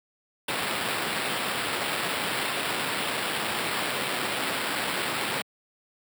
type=noise with sample-and-hold; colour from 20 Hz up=blue; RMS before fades=-29 dBFS; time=0.48-5.42 s; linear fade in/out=5 ms; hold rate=6300 Hz; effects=high-pass 150 Hz 12 dB/octave